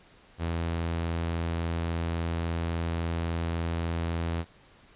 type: tone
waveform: sawtooth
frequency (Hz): 83.6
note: E2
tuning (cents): +25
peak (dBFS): -24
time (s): 0.38-4.45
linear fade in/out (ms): 50
effects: pink hiss -57 dBFS RMS until 4.95 s + resampled to 8000 Hz